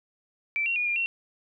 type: tone with pitch steps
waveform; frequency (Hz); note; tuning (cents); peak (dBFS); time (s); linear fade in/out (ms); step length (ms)
sine; 2331 / 2743 / 2445 / 2404 / 2727; D7 / F7 / D#7 / D7 / F7; -14 / -32 / -31 / +40 / -42; -24; 0.56-1.06; 0; 100
effects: none